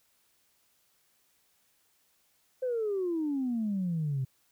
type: exponential sweep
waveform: sine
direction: down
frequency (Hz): 523.3 to 127.8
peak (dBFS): -27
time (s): 2.62-4.25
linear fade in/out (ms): 10
effects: tanh soft clip ceiling -24 dBFS + white hiss -70 dBFS RMS until 4.51 s